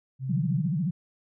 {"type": "tone", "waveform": "sine", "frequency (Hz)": 132, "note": "C3", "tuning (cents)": 16, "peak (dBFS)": -29, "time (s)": [0.19, 0.7], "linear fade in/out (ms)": 50}
{"type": "tone with vibrato", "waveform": "sine", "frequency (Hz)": 164.8, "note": "E3", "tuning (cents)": 0, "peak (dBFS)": -24, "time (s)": [0.29, 0.91], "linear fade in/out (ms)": 10, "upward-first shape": "sine", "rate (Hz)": 14, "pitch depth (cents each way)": 260}
{"effects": []}